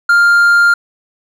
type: tone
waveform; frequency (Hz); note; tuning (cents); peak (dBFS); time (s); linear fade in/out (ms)
triangle; 1400; F6; +4; -4; 0.09-0.74; 5
effects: none